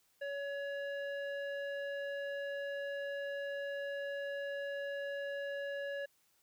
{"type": "tone with low-pass filter", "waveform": "square", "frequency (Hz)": 563, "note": "C#5", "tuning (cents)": 27, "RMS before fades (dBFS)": -40, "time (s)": [0.21, 6.06], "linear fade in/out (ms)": 10, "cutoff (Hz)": 2100, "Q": 1.8, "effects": ["white hiss -73 dBFS RMS until 6.42 s"]}